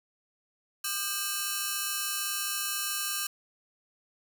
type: ring-modulated tone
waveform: 5% pulse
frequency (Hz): 1396.9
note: F6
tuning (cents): 0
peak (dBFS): -15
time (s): 0.84-3.27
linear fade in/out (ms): 5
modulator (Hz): 187
effects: none